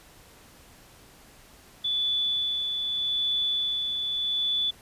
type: tone with tremolo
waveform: sine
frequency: 3465 Hz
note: A7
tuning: 27 cents flat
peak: -23 dBFS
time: 1.84-4.71 s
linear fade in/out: 10 ms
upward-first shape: sine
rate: 0.82 Hz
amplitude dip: 35%
effects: pink hiss -53 dBFS RMS until 4.81 s + resampled to 32000 Hz